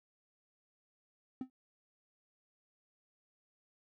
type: tone with exponential decay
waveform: triangle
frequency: 258.5 Hz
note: C4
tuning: 21 cents flat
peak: -31 dBFS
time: 1.41-1.5 s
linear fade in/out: 2 ms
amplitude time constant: 18 ms
effects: none